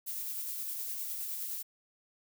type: noise with tremolo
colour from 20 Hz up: violet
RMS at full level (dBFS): -37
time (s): 0.06-1.63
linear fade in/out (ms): 20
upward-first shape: sine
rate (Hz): 9.7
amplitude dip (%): 25
effects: none